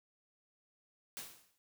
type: noise with exponential decay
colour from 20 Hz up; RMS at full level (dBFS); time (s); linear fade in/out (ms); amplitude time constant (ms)
white; -42; 1.17-1.58; 0; 89
effects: none